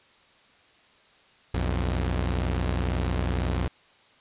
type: tone pair together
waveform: sawtooth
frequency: 61.99 / 88 Hz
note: B1 / F2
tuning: +7 / +14 cents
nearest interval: tritone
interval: 607 cents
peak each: -22 / -25 dBFS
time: 1.54-3.68 s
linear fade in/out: 5 ms
effects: white hiss -58 dBFS RMS until 4.2 s + resampled to 8000 Hz